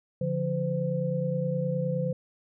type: tone cluster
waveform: sine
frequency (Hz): 143.7 / 173.3 / 512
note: D3 / F3 / C5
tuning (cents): -37 / -13 / -38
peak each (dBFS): -30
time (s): 0.21-2.13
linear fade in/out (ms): 5
effects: none